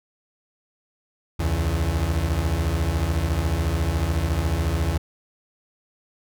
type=beating tone pair; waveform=35% pulse; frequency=69 / 83 Hz; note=C#2 / E2; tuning=-7 / +12 cents; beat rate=14 Hz; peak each=-23 / -21 dBFS; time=1.39-4.98 s; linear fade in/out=10 ms; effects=none